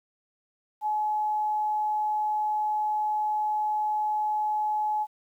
sine tone, 850 Hz, G#5, 40 cents sharp, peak -24 dBFS, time 0.81-5.07 s, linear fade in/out 50 ms, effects 10-bit

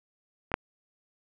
clicks, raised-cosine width 0.5 ms, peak -21 / -7 dBFS, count 2, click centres 0.517 / 0.541 s, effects none

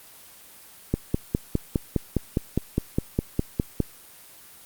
click train, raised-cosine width 3 ms, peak -8 dBFS, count 15, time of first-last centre 0.94-3.803 s, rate 4.89 Hz, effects white hiss -48 dBFS RMS until 4.65 s + Opus 24 kbps

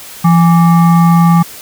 sine tone with frequency modulation, 170.2 Hz, F3, 44 cents flat, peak -4 dBFS, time 0.24-1.43 s, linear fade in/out 10 ms, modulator 996 Hz, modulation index 0.56, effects white hiss -31 dBFS RMS until 1.61 s

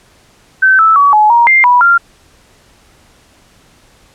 sine tone with pitch steps, 1538 / 1314 / 1134 / 850 / 943 / 2102 / 980 / 1388 Hz, G6 / E6 / C#6 / G#5 / A#5 / C7 / B5 / F6, -33 / -6 / +39 / +40 / +20 / +7 / -14 / -11 cents, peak -4 dBFS, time 0.62-1.98 s, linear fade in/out 10 ms, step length 170 ms, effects pink hiss -47 dBFS RMS until 4.14 s + low-pass 10000 Hz 12 dB/octave

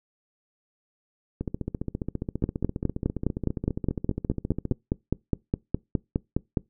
two click trains, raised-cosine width 3 ms, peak -10 / -16 dBFS, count 21 / 50, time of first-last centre 2.44-6.572 / 1.41-4.721 s, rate 4.84 / 14.8 Hz, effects noise-tail reverb RT60 0.2 s tail -24 dB re dry

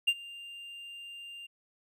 triangle tone with ADSR envelope, 2794 Hz, F7, in tune, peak -19 dBFS, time 0.07-1.47 s, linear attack 13 ms, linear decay 51 ms, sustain -22 dB, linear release 14 ms, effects none

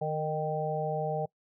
harmonic tone with a mistuned harmonic, 153.7 Hz, D#3, 21 cents flat, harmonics 1 / 3 / 4 / 5, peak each -34 / -34 / -34 / -34 dBFS, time 0.01-1.26 s, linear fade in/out 10 ms, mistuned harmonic 5, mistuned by +27 cents, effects noise-tail reverb RT60 0.1 s tail -23 dB re dry

